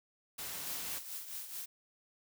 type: noise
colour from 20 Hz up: white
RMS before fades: -42 dBFS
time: 0.38-0.99 s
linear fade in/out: 10 ms
type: noise with tremolo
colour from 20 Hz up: blue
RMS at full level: -41 dBFS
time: 0.66-1.66 s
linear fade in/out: 10 ms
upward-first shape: triangle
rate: 4.6 Hz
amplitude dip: 65%
effects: none